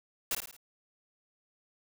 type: noise with echo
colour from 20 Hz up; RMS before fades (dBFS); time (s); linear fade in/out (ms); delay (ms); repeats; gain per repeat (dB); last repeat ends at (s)
white; -31; 0.31-0.35; 2; 54; 4; -6; 0.566
effects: none